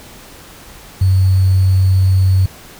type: tone with sample-and-hold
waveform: sine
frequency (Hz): 94.3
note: F#2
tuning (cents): +33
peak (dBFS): -8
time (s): 1.01-2.46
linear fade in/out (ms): 5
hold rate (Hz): 4410
effects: pink hiss -38 dBFS RMS until 2.79 s